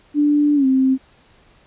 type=tone with pitch glide; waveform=sine; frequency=293.7 to 263.2 Hz; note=D4 to C4; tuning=0 to +10 cents; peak=-12 dBFS; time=0.14-0.98 s; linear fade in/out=50 ms; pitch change=-190 cents; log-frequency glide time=0.55-0.66 s; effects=pink hiss -53 dBFS RMS until 1.66 s + resampled to 8000 Hz